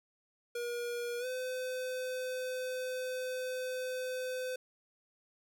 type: tone with pitch glide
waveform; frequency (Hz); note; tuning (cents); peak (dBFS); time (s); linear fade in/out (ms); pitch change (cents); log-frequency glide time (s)
square; 478.4 to 509.8; A#4 to C5; +45 to -45; -36; 0.55-4.56; 5; +110; 1.19-1.26
effects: none